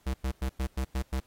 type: tone bursts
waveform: square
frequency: 65.3 Hz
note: C2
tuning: 3 cents flat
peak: -28 dBFS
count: 7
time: 0.06-1.202 s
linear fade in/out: 10 ms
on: 80 ms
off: 97 ms
effects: pink hiss -65 dBFS RMS until 1.26 s + AAC 48 kbps